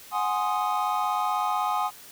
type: chord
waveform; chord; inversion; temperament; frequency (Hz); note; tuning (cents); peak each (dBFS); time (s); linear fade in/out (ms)
triangle; Ab dominant seventh; third; equal with one note detuned; 734.5 / 830.6 / 1046.5 / 1244.5; Gb5 / Ab5 / C6 / Eb6; -13 / 0 / 0 / 0; -28 / -26 / -29 / -27; 0.11-1.91; 50
effects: white hiss -47 dBFS RMS until 2.11 s